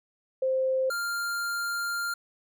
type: tone pair in turn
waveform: sine / square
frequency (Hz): 523.3 / 1397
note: C5 / F6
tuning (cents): 0 / 0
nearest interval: octave + perfect fourth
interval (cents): 1700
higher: second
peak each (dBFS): -23 / -29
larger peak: first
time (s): 0.42-0.9 / 0.9-2.14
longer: second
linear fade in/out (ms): 5
effects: none